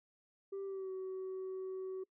sine tone with pitch glide, 392 to 377.1 Hz, G4 to F#4, 0 to +33 cents, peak -37 dBFS, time 0.52-2.04 s, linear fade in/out 10 ms, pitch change -67 cents, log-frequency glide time 0.65-0.91 s, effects noise-tail reverb RT60 0.1 s tail -25 dB re dry + tanh soft clip ceiling -38 dBFS

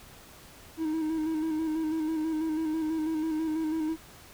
triangle tone with vibrato, 315.9 Hz, D#4, 26 cents sharp, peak -25 dBFS, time 0.77-3.97 s, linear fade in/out 50 ms, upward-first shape square, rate 6.1 Hz, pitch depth 35 cents each way, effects pink hiss -51 dBFS RMS until 4.33 s

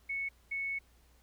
sine tone pair in turn, 2209 / 2209 Hz, C#7 / C#7, -7 / -7 cents, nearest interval unison, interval 0 cents, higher neither, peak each -33 / -33 dBFS, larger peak neither, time 0.09-0.29 / 0.51-0.79 s, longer second, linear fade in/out 10 ms, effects added 60 Hz sine -63 dBFS peak until 1.22 s + pink hiss -68 dBFS RMS until 1.22 s

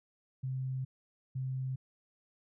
sine tone bursts at uneven times, 130.81 Hz, C3, in tune, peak -33 dBFS, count 2, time 0.43-0.85 / 1.35-1.76 s, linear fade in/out 10 ms, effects none

